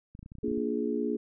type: clicks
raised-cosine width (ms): 5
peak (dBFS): -33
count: 11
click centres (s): 0.151 / 0.192 / 0.229 / 0.261 / 0.319 / 0.353 / 0.385 / 0.433 / 0.481 / 0.515 / 0.577
type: chord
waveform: sine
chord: Bb dominant seventh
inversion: none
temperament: just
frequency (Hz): 233.1 / 291.4 / 349.6 / 419.5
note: Bb3 / D4 / F4 / Ab4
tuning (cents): 0 / -13 / +2 / +17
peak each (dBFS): -32 / -33 / -36 / -32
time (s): 0.43-1.17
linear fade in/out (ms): 10
effects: none